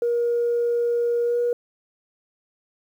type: tone with pitch glide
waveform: sine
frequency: 474.4 to 480.5 Hz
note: A#4 to B4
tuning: +30 to -48 cents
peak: -18 dBFS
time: 0.02-1.53 s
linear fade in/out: 2 ms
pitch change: +22 cents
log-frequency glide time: 1.24-1.39 s
effects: tanh soft clip ceiling -15 dBFS + 9-bit